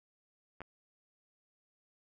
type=clicks; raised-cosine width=0.5 ms; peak=-30 dBFS; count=2; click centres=0.606 / 0.617 s; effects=none